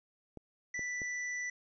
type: clicks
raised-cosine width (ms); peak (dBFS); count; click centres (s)
2; -32; 3; 0.373 / 0.793 / 1.018
type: tone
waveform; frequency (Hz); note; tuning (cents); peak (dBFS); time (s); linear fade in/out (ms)
square; 1975.5; B6; 0; -36; 0.74-1.5; 5
effects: resampled to 16000 Hz + 11-bit